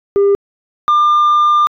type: tone pair in turn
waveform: sine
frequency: 400.1 / 1198.9 Hz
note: G4 / D6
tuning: +35 / +35 cents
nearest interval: octave + perfect fifth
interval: 1900 cents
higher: second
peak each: -5 / -5 dBFS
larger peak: neither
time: 0.16-0.35 / 0.88-1.67 s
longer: second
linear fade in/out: 0 ms
effects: tanh soft clip ceiling -7 dBFS